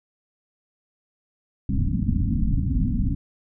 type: low-pass noise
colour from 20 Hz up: pink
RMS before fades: -22 dBFS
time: 1.69-3.15 s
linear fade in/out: 5 ms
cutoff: 280 Hz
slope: 96 dB/octave
effects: none